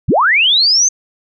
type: linear sweep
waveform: sine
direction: up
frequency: 49 to 6380 Hz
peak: -8 dBFS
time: 0.08-0.89 s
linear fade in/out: 10 ms
effects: none